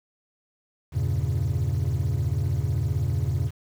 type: chord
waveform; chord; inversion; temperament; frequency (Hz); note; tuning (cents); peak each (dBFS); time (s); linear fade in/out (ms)
triangle; E diminished seventh; none; equal; 82.41 / 98 / 116.54 / 138.59; E2 / G2 / Bb2 / Db3; 0 / 0 / 0 / 0; -25; 0.92-3.51; 50
effects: tanh soft clip ceiling -16 dBFS + 8-bit